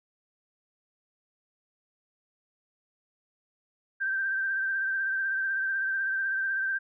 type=tone with vibrato; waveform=sine; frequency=1568 Hz; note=G6; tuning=in tune; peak=-26 dBFS; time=4-6.79 s; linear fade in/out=20 ms; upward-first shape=triangle; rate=16 Hz; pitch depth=39 cents each way; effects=none